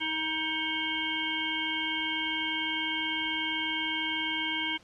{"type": "harmonic tone", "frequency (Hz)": 315.7, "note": "D#4", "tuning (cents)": 25, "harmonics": [1, 3, 5, 7, 9, 10], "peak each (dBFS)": [-38, -38, -38, -33, -39, -33], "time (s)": [0, 4.78], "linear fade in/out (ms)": 20, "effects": ["pink hiss -58 dBFS RMS until 4.83 s", "low-pass 6000 Hz 12 dB/octave"]}